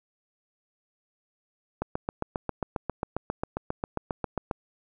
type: click train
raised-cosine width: 1 ms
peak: -14 dBFS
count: 21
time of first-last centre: 1.82-4.512 s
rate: 7.43 Hz
effects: none